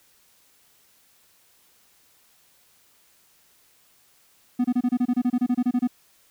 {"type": "tone bursts", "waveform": "triangle", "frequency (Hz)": 246.9, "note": "B3", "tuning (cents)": 0, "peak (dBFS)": -16, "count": 16, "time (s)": [4.59, 5.875], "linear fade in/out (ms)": 10, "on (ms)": 55, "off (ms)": 27, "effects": ["white hiss -60 dBFS RMS until 6.3 s"]}